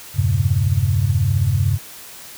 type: chord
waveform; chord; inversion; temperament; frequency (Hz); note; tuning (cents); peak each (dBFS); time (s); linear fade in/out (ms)
sine; E diminished seventh; none; equal with one note detuned; 82.41 / 98 / 116.54 / 135.43; E2 / G2 / Bb2 / Db3; 0 / 0 / 0 / -40; -23 / -17 / -23 / -20; 0.14-1.79; 50
effects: white hiss -38 dBFS RMS until 2.37 s